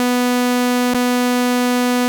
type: tone with dropouts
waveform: sawtooth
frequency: 246.9 Hz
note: B3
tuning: in tune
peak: -10 dBFS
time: 0-2.08 s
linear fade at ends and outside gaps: 0 ms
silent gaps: 0.937-0.946 s
effects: none